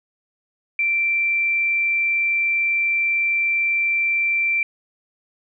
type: tone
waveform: sine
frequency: 2349 Hz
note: D7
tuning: in tune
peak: -17 dBFS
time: 0.79-4.63 s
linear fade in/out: 2 ms
effects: none